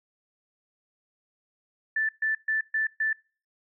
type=tone bursts; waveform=sine; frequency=1760 Hz; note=A6; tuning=in tune; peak=-23 dBFS; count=5; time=1.96-3.13 s; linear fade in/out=5 ms; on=130 ms; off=130 ms; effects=noise-tail reverb RT60 0.4 s tail -25 dB re dry